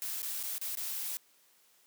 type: noise with dropouts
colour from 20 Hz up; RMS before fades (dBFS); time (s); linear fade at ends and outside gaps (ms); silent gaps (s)
blue; -37; 0.02-1.17; 0; 0.219-0.229 / 0.429-0.436 / 0.581-0.614 / 0.752-0.772
effects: white hiss -66 dBFS RMS until 1.86 s + high-pass 200 Hz 12 dB/octave